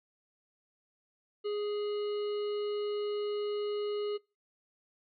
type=harmonic tone with a mistuned harmonic; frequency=415.3 Hz; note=G#4; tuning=in tune; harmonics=1 / 3 / 5 / 7 / 9 / 10; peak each=-31 / -47 / -56 / -49 / -61 / -53 dBFS; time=1.44-4.18 s; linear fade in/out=20 ms; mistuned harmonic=10; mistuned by=+23 cents; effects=noise-tail reverb RT60 0.3 s tail -25 dB re dry